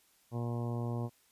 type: harmonic tone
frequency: 118.9 Hz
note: A#2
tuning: 35 cents sharp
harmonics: 1 / 2 / 3 / 4 / 5 / 6 / 7 / 8 / 9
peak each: -34 / -40 / -44 / -46 / -48 / -50 / -51 / -52 / -53 dBFS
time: 0.31-1.1 s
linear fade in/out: 50 ms
effects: white hiss -68 dBFS RMS until 1.31 s + resampled to 32000 Hz